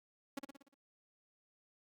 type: tone with echo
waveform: sawtooth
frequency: 277.2 Hz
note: C#4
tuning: in tune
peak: -34 dBFS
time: 0.37-0.39 s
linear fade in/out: 5 ms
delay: 59 ms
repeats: 6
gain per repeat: -5 dB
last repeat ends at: 0.744 s
effects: Opus 48 kbps